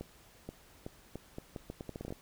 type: accelerating click train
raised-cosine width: 2 ms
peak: -27 dBFS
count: 15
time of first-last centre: 0.01-2.124 s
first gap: 480 ms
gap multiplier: 0.78
effects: pink hiss -60 dBFS RMS until 2.21 s